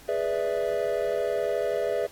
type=chord; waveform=triangle; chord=E dominant seventh; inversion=first; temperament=equal; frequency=415.3 / 493.9 / 587.3 / 659.3 Hz; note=G#4 / B4 / D5 / E5; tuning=0 / 0 / 0 / 0 cents; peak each=-28 dBFS; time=0.08-2.07 s; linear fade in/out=10 ms; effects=pink hiss -50 dBFS RMS until 2.11 s + AAC 64 kbps